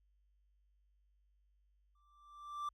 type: tone with exponential growth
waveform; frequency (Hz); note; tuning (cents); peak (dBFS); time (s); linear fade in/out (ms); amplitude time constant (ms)
triangle; 1174.7; D6; 0; -34; 1.95-2.69; 5; 160
effects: added 50 Hz sine -70 dBFS peak until 2.73 s